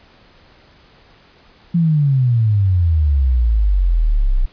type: exponential sweep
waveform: sine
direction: down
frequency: 174.61 to 30.09 Hz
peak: -11 dBFS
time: 1.74-4.46 s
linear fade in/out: 10 ms
effects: pink hiss -49 dBFS RMS until 4.52 s + resampled to 11025 Hz